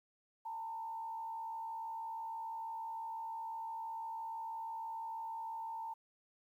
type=tone with frequency modulation; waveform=sine; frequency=903 Hz; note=A5; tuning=45 cents sharp; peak=-40 dBFS; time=0.45-5.94 s; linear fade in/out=10 ms; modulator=65.6 Hz; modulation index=0.43; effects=12-bit